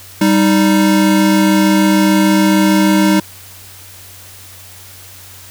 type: tone pair together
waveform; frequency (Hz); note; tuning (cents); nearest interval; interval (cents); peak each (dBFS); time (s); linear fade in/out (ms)
square; 195.98 / 311.1; G3 / D#4; 0 / 0; minor sixth; 800; -12; 0.21-3.2; 5
effects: added 94 Hz sine -41 dBFS peak until 5.5 s + white hiss -37 dBFS RMS until 5.5 s